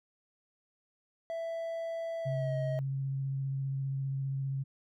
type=tone with pitch glide; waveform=triangle; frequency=662 to 632.8 Hz; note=E5 to D#5; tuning=+7 to +29 cents; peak=-32 dBFS; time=1.3-2.79 s; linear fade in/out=0 ms; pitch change=-78 cents; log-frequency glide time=2.21-2.55 s
type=tone with vibrato; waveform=sine; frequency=135.9 Hz; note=C#3; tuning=34 cents flat; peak=-31 dBFS; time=2.25-4.64 s; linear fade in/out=20 ms; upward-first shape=square; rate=15 Hz; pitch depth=10 cents each way
effects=none